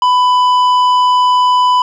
sine tone with tanh clipping, 997 Hz, B5, 16 cents sharp, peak -9 dBFS, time 0.02-1.82 s, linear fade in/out 2 ms, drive 9 dB, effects none

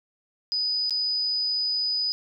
sine tone with dropouts, 4978 Hz, D#8, in tune, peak -23 dBFS, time 0.52-2.12 s, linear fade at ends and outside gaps 0 ms, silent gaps 0.896-0.907 s, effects none

